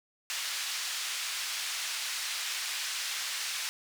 white band-pass noise, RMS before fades -35 dBFS, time 0.3-3.69 s, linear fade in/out 0 ms, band 1500 to 6000 Hz, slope 12 dB/octave, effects none

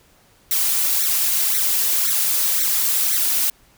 blue noise with flanger, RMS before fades -19 dBFS, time 0.51-3.5 s, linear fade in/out 2 ms, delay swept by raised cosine 0.5 to 4.3 ms, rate 1.9 Hz, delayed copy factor +0.85, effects pink hiss -55 dBFS RMS until 3.77 s

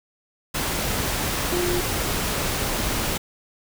sine tone in noise, 353.7 Hz, F4, 22 cents sharp, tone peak -23 dBFS, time 1.52-1.81 s, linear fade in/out 10 ms, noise pink, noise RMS -25 dBFS, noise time 0.54-3.18 s, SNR -1 dB, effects none

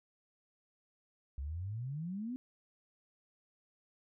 sine exponential sweep, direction up, 65.1 to 261.6 Hz, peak -37 dBFS, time 1.38-2.36 s, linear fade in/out 0 ms, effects none

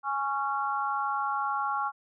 sine chord, Db major, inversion second, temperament equal with one note detuned, 830.6 / 1108.7 / 1375.3 Hz, Ab5 / Db6 / F6, 0 / 0 / -27 cents, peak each -31 / -31 / -32 dBFS, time 0.03-1.92 s, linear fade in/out 50 ms, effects none

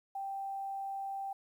sine tone with quantisation, 784 Hz, G5, in tune, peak -36 dBFS, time 0.15-1.33 s, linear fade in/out 5 ms, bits 11, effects none

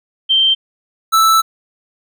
sine / square tone pair in turn, 3136 / 1318.5 Hz, G7 / E6, 0 / 0 cents, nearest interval octave + minor third, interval 1500 cents, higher first, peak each -9 dBFS, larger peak neither, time 0.29-0.55 / 1.12-1.42 s, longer second, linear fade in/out 20 ms, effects none

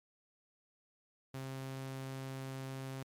sawtooth tone, 133.3 Hz, C3, 33 cents sharp, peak -37 dBFS, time 1.34-3.03 s, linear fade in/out 5 ms, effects MP3 96 kbps

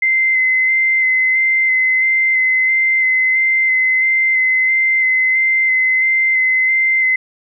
sine tone with vibrato, 2064 Hz, C7, 24 cents flat, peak -11 dBFS, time 0.02-7.16 s, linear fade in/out 5 ms, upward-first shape square, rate 1.5 Hz, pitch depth 14 cents each way, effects none

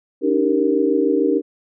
sine chord, Eb dominant seventh, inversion third, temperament equal with one note detuned, 284.3 / 311.1 / 392 / 466.2 Hz, Db4 / Eb4 / G4 / Bb4, +44 / 0 / 0 / 0 cents, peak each -20 dBFS, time 0.21-1.42 s, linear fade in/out 50 ms, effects none

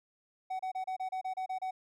triangle tone bursts, 751 Hz, F#5, 26 cents sharp, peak -31 dBFS, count 10, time 0.5-1.71 s, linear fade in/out 10 ms, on 94 ms, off 30 ms, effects none

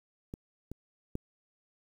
clicks, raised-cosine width 3 ms, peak -26 / -27 / -21 dBFS, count 3, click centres 0.339 / 0.716 / 1.154 s, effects 9-bit

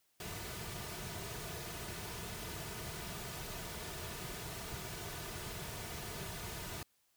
pink noise with comb filter, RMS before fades -44 dBFS, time 0.2-6.83 s, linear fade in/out 2 ms, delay 3.7 ms, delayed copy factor -0.55, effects white hiss -75 dBFS RMS until 7.16 s

